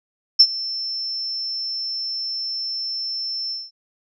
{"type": "tone with ADSR envelope", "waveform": "sine", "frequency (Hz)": 5340, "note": "E8", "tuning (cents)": 22, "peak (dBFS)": -5, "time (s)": [0.39, 3.71], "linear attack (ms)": 13, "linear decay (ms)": 58, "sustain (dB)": -19, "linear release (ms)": 200, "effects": []}